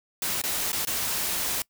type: noise with dropouts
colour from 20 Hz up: white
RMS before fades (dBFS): -28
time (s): 0.22-1.62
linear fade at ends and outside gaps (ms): 2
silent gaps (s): 0.417-0.437 / 0.719-0.729 / 0.851-0.871
effects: noise-tail reverb RT60 0.1 s tail -23 dB re dry